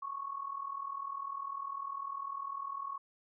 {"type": "tone with amplitude modulation", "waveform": "sine", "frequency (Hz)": 1104, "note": "C#6", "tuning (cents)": -7, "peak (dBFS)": -34, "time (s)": [0.02, 2.98], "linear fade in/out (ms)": 10, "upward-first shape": "sine", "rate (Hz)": 40, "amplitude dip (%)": 75, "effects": []}